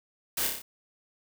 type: noise with echo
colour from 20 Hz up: white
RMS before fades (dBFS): -30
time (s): 0.37-0.47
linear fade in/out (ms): 5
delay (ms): 30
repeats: 5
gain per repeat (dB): -3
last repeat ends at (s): 0.62
effects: none